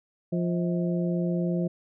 harmonic tone with a mistuned harmonic, 174.4 Hz, F3, 2 cents flat, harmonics 1 / 2 / 3 / 4, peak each -25 / -31 / -35 / -37 dBFS, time 0.32-1.68 s, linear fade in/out 10 ms, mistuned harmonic 4, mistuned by -150 cents, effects none

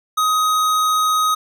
sine tone with hard clipping, 1257 Hz, D#6, 17 cents sharp, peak -16 dBFS, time 0.17-1.35 s, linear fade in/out 10 ms, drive 18 dB, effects none

